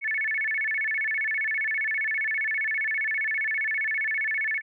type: tone with vibrato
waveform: sine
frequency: 1971 Hz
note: B6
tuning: 4 cents flat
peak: -24 dBFS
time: 0.01-4.62 s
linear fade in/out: 50 ms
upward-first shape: square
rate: 15 Hz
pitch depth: 200 cents each way
effects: none